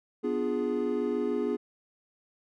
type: chord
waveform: triangle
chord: B diminished seventh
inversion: none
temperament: equal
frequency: 246.9 / 293.7 / 349.2 / 415.3 Hz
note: B3 / D4 / F4 / Ab4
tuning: 0 / 0 / 0 / 0 cents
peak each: -30 / -33 / -32 / -28 dBFS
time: 0.23-1.57 s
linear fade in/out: 20 ms
effects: none